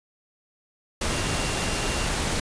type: tone in noise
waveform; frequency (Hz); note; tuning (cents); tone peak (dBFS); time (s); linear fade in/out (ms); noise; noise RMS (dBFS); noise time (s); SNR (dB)
sine; 2770; F7; -15; -37; 1.1-2.07; 5; pink; -26; 1.01-2.4; -14
effects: resampled to 22050 Hz